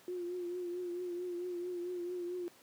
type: tone with vibrato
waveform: sine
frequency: 354.8 Hz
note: F4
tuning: 27 cents sharp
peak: -36 dBFS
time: 0.08-2.48 s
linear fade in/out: 0 ms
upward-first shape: triangle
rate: 4.5 Hz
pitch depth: 48 cents each way
effects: pink hiss -61 dBFS RMS until 2.62 s + high-pass 200 Hz 12 dB/octave